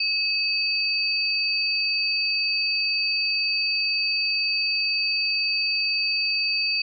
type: tone pair together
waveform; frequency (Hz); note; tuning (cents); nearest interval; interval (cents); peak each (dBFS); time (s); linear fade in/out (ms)
sine; 2576 / 4602; E7 / D8; -41 / -36; minor seventh; 1005; -25 / -23; 0-6.82; 5
effects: none